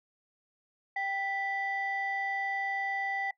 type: tone pair together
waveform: sine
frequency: 784 / 1975.5 Hz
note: G5 / B6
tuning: 0 / 0 cents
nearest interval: octave + major third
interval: 1600 cents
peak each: -32 / -32 dBFS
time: 0.96-3.31 s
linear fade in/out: 5 ms
effects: noise-tail reverb RT60 0.1 s tail -20 dB re dry + tanh soft clip ceiling -24 dBFS